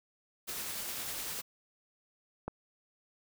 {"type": "noise with tremolo", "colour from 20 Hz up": "white", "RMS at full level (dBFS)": -38, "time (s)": [0.47, 1.42], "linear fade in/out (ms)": 20, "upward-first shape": "triangle", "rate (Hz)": 10, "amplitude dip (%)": 25}
{"type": "click", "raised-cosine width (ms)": 1, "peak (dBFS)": -22, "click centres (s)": 2.48}
{"effects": []}